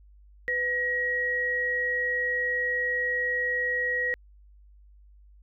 sine tone pair together, 498.6 / 1900 Hz, B4 / A#6, +16 / +33 cents, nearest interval octave + major seventh, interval 2317 cents, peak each -33 / -25 dBFS, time 0.48-4.14 s, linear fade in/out 0 ms, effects added 50 Hz sine -51 dBFS peak until 5.42 s

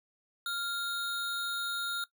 square tone pair together, 1396.9 / 3742 Hz, F6 / A#7, 0 / +6 cents, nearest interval octave + perfect fourth, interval 1706 cents, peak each -35 / -37 dBFS, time 0.46-2.04 s, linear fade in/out 2 ms, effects noise-tail reverb RT60 0.1 s tail -18 dB re dry

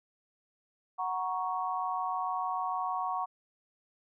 sine chord, F# major, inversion none, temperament equal with one note detuned, 740 / 942.1 / 1108.7 Hz, F#5 / A#5 / C#6, 0 / +18 / 0 cents, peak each -34 / -36 / -34 dBFS, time 0.98-3.26 s, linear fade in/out 20 ms, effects none

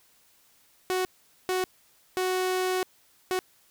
sawtooth tone bursts at uneven times, 370 Hz, F#4, in tune, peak -21 dBFS, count 4, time 0.9-1.05 / 1.49-1.64 / 2.17-2.83 / 3.31-3.39 s, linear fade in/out 0 ms, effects white hiss -62 dBFS RMS until 3.7 s

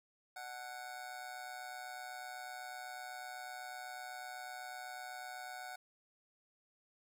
25% pulse tone with amplitude modulation, 740 Hz, F#5, in tune, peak -38 dBFS, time 0.36-5.76 s, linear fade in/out 5 ms, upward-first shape sine, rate 128 Hz, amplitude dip 65%, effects none

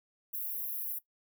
white high-pass noise, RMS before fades -37 dBFS, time 0.33-0.99 s, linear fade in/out 10 ms, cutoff 11000 Hz, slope 96 dB/octave, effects noise-tail reverb RT60 0.1 s tail -17 dB re dry

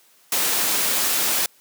white noise, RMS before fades -21 dBFS, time 0.32-1.46 s, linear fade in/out 2 ms, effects white hiss -56 dBFS RMS until 1.6 s + high-pass 200 Hz 12 dB/octave

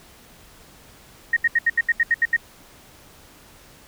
sine tone bursts, 1864.7 Hz, A#6, in tune, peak -14 dBFS, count 10, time 1.33-2.365 s, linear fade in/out 5 ms, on 36 ms, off 75 ms, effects pink hiss -49 dBFS RMS until 3.87 s

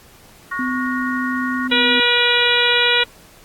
sine chord, F# major, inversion second, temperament equal with one note detuned, 1108.7 / 1442.8 / 1864.7 Hz, C#6 / F#6 / A#6, 0 / -44 / 0 cents, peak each -26 dBFS, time 0.51-1.68 s, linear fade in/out 10 ms
sine tone, 254.4 Hz, C4, 48 cents flat, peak -21 dBFS, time 0.59-2 s, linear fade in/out 2 ms
harmonic tone, 482.4 Hz, B4, 41 cents flat, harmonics 1 / 2 / 3 / 4 / 5 / 6 / 7 / 8, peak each -22 / -25 / -20 / -22 / -20 / -22 / -20 / -21 dBFS, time 1.71-3.04 s, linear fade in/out 10 ms
effects pink hiss -47 dBFS RMS until 3.44 s + AAC 64 kbps

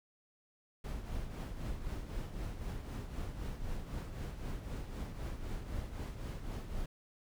brown noise with tremolo, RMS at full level -38 dBFS, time 0.84-6.86 s, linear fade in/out 5 ms, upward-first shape triangle, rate 3.9 Hz, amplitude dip 60%, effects none

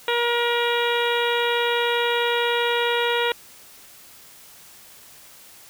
harmonic tone, 475.4 Hz, A#4, 34 cents sharp, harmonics 1 / 2 / 3 / 4 / 5 / 6 / 7 / 8, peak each -23 / -26 / -28 / -29 / -30 / -31 / -31 / -32 dBFS, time 0.08-3.32 s, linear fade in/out 2 ms, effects white hiss -47 dBFS RMS until 5.69 s

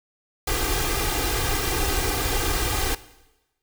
pink noise with comb filter, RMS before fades -24 dBFS, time 0.47-2.95 s, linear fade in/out 5 ms, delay 2.5 ms, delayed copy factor +0.8, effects noise-tail reverb RT60 1.0 s tail -17 dB re dry

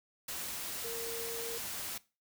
sine tone in noise, 461.9 Hz, A#4, 16 cents flat, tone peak -40 dBFS, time 0.84-1.58 s, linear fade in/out 5 ms, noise white, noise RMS -40 dBFS, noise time 0.28-1.98 s, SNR -3 dB, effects noise-tail reverb RT60 0.3 s tail -20 dB re dry

